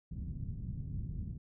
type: low-pass noise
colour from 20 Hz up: white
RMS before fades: -40 dBFS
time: 0.11-1.38 s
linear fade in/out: 10 ms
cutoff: 160 Hz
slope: 24 dB/octave
effects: none